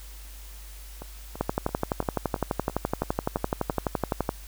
two click trains, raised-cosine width 1 ms, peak -10 / -23 dBFS, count 35 / 9, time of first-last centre 1.41-4.291 / 1.02-3.705 s, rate 11.8 / 2.98 Hz, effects added 50 Hz sine -41 dBFS peak until 4.47 s + white hiss -49 dBFS RMS until 4.47 s

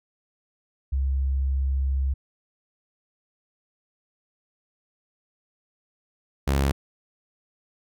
sine / sawtooth tone pair in turn, 67.3 / 68.87 Hz, C2 / C#2, +49 / -11 cents, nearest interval unison, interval 40 cents, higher second, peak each -21 / -16 dBFS, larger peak second, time 0.92-2.14 / 6.47-6.72 s, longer first, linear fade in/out 10 ms, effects none

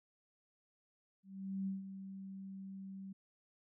sine tone with ADSR envelope, 193.1 Hz, G3, 26 cents flat, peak -35 dBFS, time 1.23-3.13 s, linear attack 440 ms, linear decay 150 ms, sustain -10 dB, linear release 9 ms, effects none

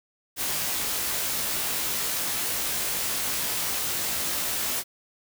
white noise with comb filter, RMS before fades -28 dBFS, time 0.36-4.84 s, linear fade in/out 50 ms, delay 19 ms, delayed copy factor +0.7, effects none

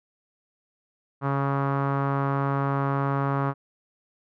sawtooth tone with low-pass filter, 138.59 Hz, C#3, in tune, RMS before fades -25 dBFS, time 1.21-3.54 s, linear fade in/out 50 ms, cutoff 1200 Hz, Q 3.2, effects none

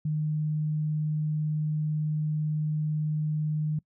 sine tone, 153 Hz, D#3, 29 cents flat, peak -25 dBFS, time 0.05-3.79 s, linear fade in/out 5 ms, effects noise-tail reverb RT60 0.1 s tail -24 dB re dry

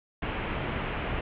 pink low-pass noise, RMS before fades -32 dBFS, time 0.22-1.21 s, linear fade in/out 5 ms, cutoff 3000 Hz, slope 48 dB/octave, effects none

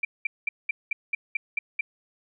sine tone bursts, 2349 Hz, D7, in tune, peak -22 dBFS, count 9, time 0.03-1.81 s, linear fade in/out 5 ms, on 20 ms, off 200 ms, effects none

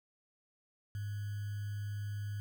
sine tone with sample-and-hold, 102.6 Hz, G#2, 21 cents flat, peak -36 dBFS, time 0.95-2.4 s, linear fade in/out 0 ms, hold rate 1575 Hz, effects none

